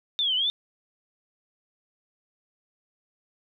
sine linear two-way sweep, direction down then up, 3642 to 2929 to 3642 Hz, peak -22 dBFS, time 0.19-0.5 s, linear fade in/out 0 ms, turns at 0.35 s, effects none

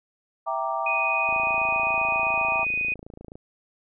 sine chord, E half-diminished seventh, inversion none, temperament equal, 659.3 / 784 / 932.3 / 1174.7 Hz, E5 / G5 / Bb5 / D6, 0 / 0 / 0 / 0 cents, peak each -30 dBFS, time 0.46-2.65 s, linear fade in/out 20 ms
sine tone, 2489 Hz, D#7, in tune, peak -23 dBFS, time 0.86-2.94 s, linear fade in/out 5 ms
click train, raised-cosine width 2 ms, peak -28 dBFS, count 58, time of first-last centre 1.29-3.355 s, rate 27.6 Hz
effects none

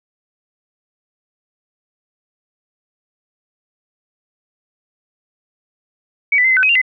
sine tone with pitch steps, 2260 / 1988 / 2070 / 2044 / 1516 / 2532 / 2778 / 2034 Hz, C#7 / B6 / C7 / C7 / F#6 / D#7 / F7 / C7, +33 / +11 / -19 / -41 / +42 / +30 / -10 / -50 cents, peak -10 dBFS, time 6.32-6.816 s, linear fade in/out 5 ms, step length 62 ms, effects none

